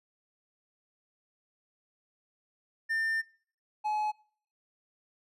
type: tone pair in turn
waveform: triangle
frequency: 1800 / 849.5 Hz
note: A6 / G#5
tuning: +39 / +39 cents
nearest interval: octave + minor second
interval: 1300 cents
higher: first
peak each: -26 dBFS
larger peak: neither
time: 2.89-3.22 / 3.84-4.12 s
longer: first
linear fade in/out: 20 ms
effects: noise-tail reverb RT60 0.5 s tail -23 dB re dry + resampled to 32000 Hz